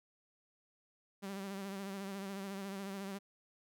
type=tone with vibrato; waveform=sawtooth; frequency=196 Hz; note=G3; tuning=in tune; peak=-37 dBFS; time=1.22-3.19 s; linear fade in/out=20 ms; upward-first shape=sine; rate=14 Hz; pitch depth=43 cents each way; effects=none